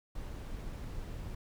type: noise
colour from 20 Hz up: brown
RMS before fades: -41 dBFS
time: 0.15-1.35 s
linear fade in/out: 5 ms
effects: none